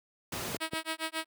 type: noise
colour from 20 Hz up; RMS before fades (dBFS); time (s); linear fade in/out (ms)
pink; -36; 0.32-0.57; 5
type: clicks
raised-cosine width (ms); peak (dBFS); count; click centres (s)
2; -22; 2; 0.547 / 0.734
type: tone with tremolo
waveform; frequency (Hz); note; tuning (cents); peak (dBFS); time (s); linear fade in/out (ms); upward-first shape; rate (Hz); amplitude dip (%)
5% pulse; 320.3; E4; -50; -19; 0.6-1.26; 20; sine; 7.3; 100
effects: high-pass 100 Hz 12 dB/octave